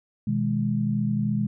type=tone cluster; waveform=sine; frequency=124.2 / 157.5 / 207.3 Hz; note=B2 / D#3 / G#3; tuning=+10 / +21 / -3 cents; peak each=-27 / -29 / -24 dBFS; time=0.27-1.47 s; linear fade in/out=5 ms; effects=none